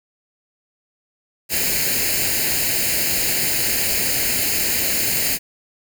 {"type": "noise with comb filter", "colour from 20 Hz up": "white", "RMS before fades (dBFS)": -20, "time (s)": [1.49, 5.39], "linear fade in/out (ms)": 50, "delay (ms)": 0.43, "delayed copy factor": 0.75, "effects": []}